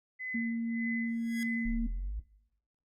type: tone with tremolo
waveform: sine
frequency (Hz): 2025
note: B6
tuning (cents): +43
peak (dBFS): -34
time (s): 0.19-1.8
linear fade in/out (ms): 20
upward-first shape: sine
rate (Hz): 1.7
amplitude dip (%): 90
type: tone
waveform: sine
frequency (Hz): 230.7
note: A#3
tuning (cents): -18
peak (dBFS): -30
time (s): 0.34-1.87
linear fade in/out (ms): 10
type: tone with exponential growth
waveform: 10% pulse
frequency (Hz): 1661.2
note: G#6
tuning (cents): 0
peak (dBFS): -32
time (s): 1.05-1.43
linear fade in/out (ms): 0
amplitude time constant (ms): 81
type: exponential sweep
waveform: sine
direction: up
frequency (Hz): 31.75 to 54.9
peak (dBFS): -32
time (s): 1.65-2.2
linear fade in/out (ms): 10
effects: noise-tail reverb RT60 0.8 s tail -18 dB re dry + Opus 48 kbps